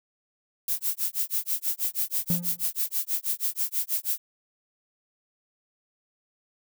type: noise with tremolo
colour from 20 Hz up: violet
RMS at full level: -25 dBFS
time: 0.68-4.18 s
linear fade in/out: 2 ms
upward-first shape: sine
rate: 6.2 Hz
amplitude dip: 100%
type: tone with exponential decay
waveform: triangle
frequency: 174.61 Hz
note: F3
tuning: in tune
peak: -19 dBFS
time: 2.3-2.66 s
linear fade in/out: 0 ms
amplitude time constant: 78 ms
effects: none